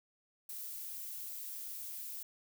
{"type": "noise", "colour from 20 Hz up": "violet", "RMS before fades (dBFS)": -44, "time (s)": [0.49, 2.23], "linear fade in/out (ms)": 5, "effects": []}